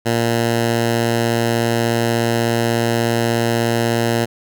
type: tone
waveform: 10% pulse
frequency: 116.54 Hz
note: A#2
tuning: in tune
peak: -7 dBFS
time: 0.05-4.26 s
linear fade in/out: 20 ms
effects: none